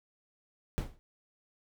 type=noise with exponential decay; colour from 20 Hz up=brown; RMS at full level=-27 dBFS; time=0.78-0.99 s; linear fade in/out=0 ms; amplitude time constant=45 ms; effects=none